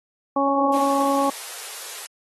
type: harmonic tone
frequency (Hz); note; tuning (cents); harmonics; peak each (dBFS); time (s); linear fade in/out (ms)
277.2; C#4; 0; 1 / 2 / 3 / 4; -23 / -23 / -23 / -23; 0.36-1.3; 5
type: high-pass noise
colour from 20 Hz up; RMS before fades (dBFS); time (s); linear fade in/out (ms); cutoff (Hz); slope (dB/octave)
white; -35; 0.73-2.07; 10; 400; 48
effects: AAC 32 kbps